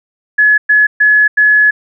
sine tone bursts at uneven times, 1700 Hz, G#6, 40 cents sharp, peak -5 dBFS, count 4, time 0.38-0.58 / 0.69-0.87 / 1-1.28 / 1.37-1.71 s, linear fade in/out 10 ms, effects none

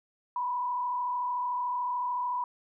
sine tone with frequency modulation, 985 Hz, B5, 5 cents flat, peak -28 dBFS, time 0.36-2.44 s, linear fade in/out 2 ms, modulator 33.6 Hz, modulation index 0.69, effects none

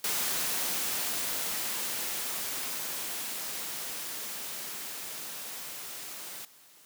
white noise with level ramp, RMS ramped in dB -30 to -42 dBFS, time 0.04-6.45 s, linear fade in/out 2 ms, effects white hiss -57 dBFS RMS until 6.85 s + high-pass 150 Hz 12 dB/octave

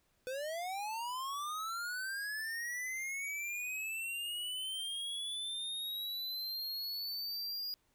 square linear sweep, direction up, 497.7 to 4875 Hz, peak -38 dBFS, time 0.27-7.74 s, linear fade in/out 0 ms, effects pink hiss -75 dBFS RMS until 7.94 s

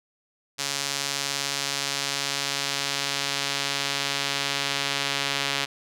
sawtooth tone with band-pass filter sweep, 139.9 Hz, C#3, 16 cents sharp, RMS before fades -28 dBFS, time 0.58-5.66 s, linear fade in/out 20 ms, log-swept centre 5600 to 3500 Hz, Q 1.1, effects none

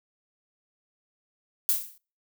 violet noise with exponential decay, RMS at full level -20 dBFS, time 1.69-1.98 s, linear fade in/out 0 ms, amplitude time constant 63 ms, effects noise-tail reverb RT60 0.4 s tail -26 dB re dry

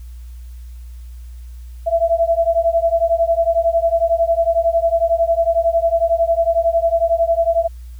sine beating tone pair, 663 / 674 Hz, E5 / E5, +10 / +38 cents, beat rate 11 Hz, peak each -16 dBFS, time 1.86-7.68 s, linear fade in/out 20 ms, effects added 60 Hz sine -31 dBFS peak until 7.99 s + white hiss -55 dBFS RMS until 7.99 s

